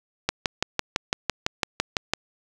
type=click train; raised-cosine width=0.2 ms; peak=-4 dBFS; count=12; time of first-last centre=0.29-2.136 s; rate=5.96 Hz; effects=7-bit